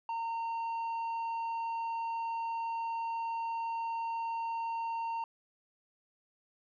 sine tone with tanh clipping, 917 Hz, A#5, 29 cents flat, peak -34 dBFS, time 0.09-5.24 s, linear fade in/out 2 ms, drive 5 dB, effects none

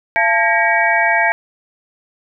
sine tone cluster, 681 / 880 / 1623 / 1896 / 2266 Hz, F5 / A5 / G#6 / A#6 / C#7, -44 / 0 / -40 / +29 / +37 cents, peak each -18 dBFS, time 0.16-1.32 s, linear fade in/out 0 ms, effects none

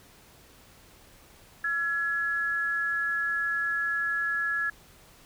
sine tone pair together, 1352.7 / 1691 Hz, E6 / G#6, +44 / +31 cents, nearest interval major third, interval 387 cents, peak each -34 / -26 dBFS, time 1.64-4.7 s, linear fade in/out 5 ms, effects pink hiss -55 dBFS RMS until 5.25 s

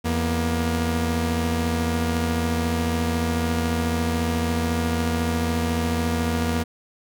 sawtooth tone pair together, 83.9 / 237.6 Hz, E2 / A#3, +31 / +33 cents, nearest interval octave + tritone, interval 1802 cents, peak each -20 dBFS, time 0.04-6.64 s, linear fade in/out 20 ms, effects none

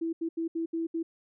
sine tone bursts at uneven times, 329.6 Hz, E4, in tune, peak -28 dBFS, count 6, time 0.01-0.13 / 0.21-0.29 / 0.37-0.48 / 0.55-0.66 / 0.73-0.87 / 0.94-1.03 s, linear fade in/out 10 ms, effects none

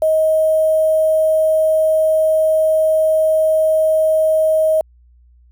sine tone with quantisation, 630 Hz, D#5, 21 cents sharp, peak -11 dBFS, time 0.02-4.81 s, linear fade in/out 2 ms, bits 6, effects added 60 Hz sine -46 dBFS peak until 5.51 s

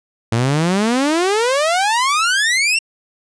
sawtooth exponential sweep, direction up, 110 to 2777 Hz, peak -10 dBFS, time 0.32-2.79 s, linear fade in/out 5 ms, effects resampled to 22050 Hz

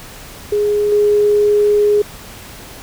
sine tone with level steps, 415.3 Hz, G#4, in tune, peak -12 / -9 dBFS, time 0.52-2.02 s, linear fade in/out 5 ms, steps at 0.92 s, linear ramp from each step 2 ms, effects pink hiss -35 dBFS RMS until 2.82 s

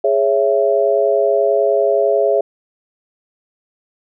sine chord, C# minor, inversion second, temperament just, 415.8 / 554.4 / 665.2 Hz, G#4 / C#5 / E5, +2 / 0 / +16 cents, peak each -16 dBFS, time 0.04-2.41 s, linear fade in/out 5 ms, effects none

